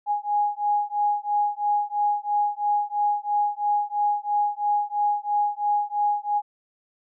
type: beating tone pair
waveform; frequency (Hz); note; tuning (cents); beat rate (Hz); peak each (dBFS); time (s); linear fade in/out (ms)
sine; 826 / 829; G#5 / G#5; -10 / -3; 3; -24; 0.06-6.42; 50
effects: none

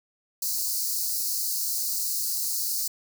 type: high-pass noise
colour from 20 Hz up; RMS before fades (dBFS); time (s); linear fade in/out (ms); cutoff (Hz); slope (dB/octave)
white; -28; 0.42-2.88; 5; 4200; 96
effects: none

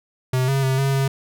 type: tone with pitch steps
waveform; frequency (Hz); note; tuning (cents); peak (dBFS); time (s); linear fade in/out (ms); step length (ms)
square; 128.6 / 136.3 / 132.4 / 136.8 / 135.9; C3 / C#3 / C3 / C#3 / C#3; -30 / -29 / +21 / -23 / -34; -18; 0.33-1.08; 5; 150
effects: none

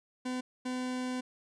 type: tone bursts at uneven times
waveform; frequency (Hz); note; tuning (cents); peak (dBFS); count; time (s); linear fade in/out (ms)
40% pulse; 253.1; B3; +43; -32; 2; 0.25-0.41 / 0.65-1.21; 10
effects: resampled to 22050 Hz

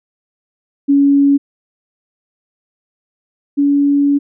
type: tone pair in turn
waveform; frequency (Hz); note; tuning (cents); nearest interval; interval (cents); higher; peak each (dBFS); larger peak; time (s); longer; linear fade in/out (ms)
sine; 281 / 284.1; C#4 / C#4; +24 / +43; unison; 19; second; -7 / -9; first; 0.88-1.38 / 3.57-4.19; second; 20
effects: none

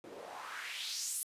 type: noise with band-pass filter sweep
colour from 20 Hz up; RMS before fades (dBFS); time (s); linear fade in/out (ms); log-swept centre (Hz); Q
white; -42; 0.04-1.23; 0; 320 to 11000; 2.6
effects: resampled to 32000 Hz

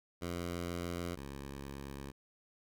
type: tone pair in turn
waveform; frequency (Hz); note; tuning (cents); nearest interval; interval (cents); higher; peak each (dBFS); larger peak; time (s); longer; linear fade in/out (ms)
10% pulse; 86.8 / 69.13; F2 / C#2; -10 / -4; major third; 394; first; -29 / -35; first; 0.21-1.16 / 1.16-2.12; second; 20
effects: none

